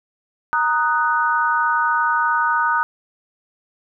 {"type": "chord", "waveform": "sine", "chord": "D# minor", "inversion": "second", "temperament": "equal with one note detuned", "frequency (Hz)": [932.3, 1244.5, 1487.7], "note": ["A#5", "D#6", "F#6"], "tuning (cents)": [0, 0, 9], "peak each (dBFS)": -20, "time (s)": [0.53, 2.83], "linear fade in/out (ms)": 0, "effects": []}